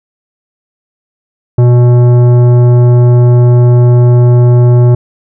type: tone with tanh clipping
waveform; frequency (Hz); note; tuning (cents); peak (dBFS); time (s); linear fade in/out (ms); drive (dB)
sine; 122; B2; -21; -4; 1.58-4.95; 5; 13
effects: none